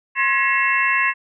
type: tone cluster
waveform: sine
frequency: 1068 / 1680 / 1912 / 2161 / 2680 Hz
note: C6 / G#6 / A#6 / C#7 / E7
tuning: +35 / +19 / +43 / -45 / +28 cents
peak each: -22 dBFS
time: 0.15-1.14 s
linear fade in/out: 50 ms
effects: none